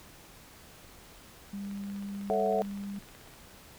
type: tone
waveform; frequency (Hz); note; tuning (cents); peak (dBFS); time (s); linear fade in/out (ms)
sine; 200; G3; +35; -35; 1.53-2.99; 5
type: click train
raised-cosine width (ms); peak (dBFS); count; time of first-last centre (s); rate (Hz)
0.3; -36; 28; 1.65-3.337; 16
type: chord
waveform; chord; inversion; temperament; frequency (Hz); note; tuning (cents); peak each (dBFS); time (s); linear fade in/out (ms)
sine; F# minor seventh; first; equal; 440 / 554.4 / 659.3 / 740; A4 / C#5 / E5 / F#5; 0 / 0 / 0 / 0; -30 / -34 / -30 / -31; 2.3-2.62; 0
effects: pink hiss -53 dBFS RMS until 3.78 s